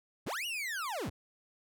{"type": "linear two-way sweep", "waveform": "40% pulse", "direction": "up then down", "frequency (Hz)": [34.65, 2960, 34.65], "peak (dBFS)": -34, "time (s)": [0.26, 1.1], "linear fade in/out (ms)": 10, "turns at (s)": 0.46, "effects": []}